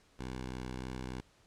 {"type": "tone with vibrato", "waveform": "10% pulse", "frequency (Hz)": 63.4, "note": "B1", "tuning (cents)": 46, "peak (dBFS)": -31, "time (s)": [0.19, 1.21], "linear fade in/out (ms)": 5, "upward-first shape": "sine", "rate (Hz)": 1.7, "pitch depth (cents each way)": 10, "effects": ["pink hiss -66 dBFS RMS until 1.46 s", "low-pass 8000 Hz 12 dB/octave"]}